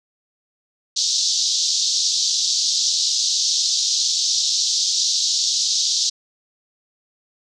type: band-pass noise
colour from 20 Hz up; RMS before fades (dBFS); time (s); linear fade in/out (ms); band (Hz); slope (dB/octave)
white; -20; 0.96-6.1; 10; 3700 to 6400; 48
effects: none